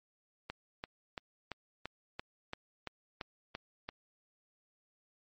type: click train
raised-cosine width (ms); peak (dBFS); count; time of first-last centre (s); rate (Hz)
0.3; -23; 11; 0.5-3.89; 2.95
effects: MP3 32 kbps